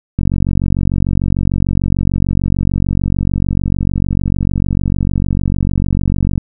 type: click train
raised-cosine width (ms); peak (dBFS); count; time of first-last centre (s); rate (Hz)
5; -3; 290; 0.19-6.378; 46.7
effects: none